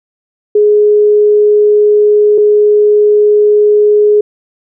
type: tone pair in turn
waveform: sine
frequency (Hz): 418.4 / 418.4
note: G#4 / G#4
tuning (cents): +13 / +13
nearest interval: unison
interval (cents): 0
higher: neither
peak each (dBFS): -4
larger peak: neither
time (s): 0.55-2.38 / 2.38-4.21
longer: neither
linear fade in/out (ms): 5
effects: none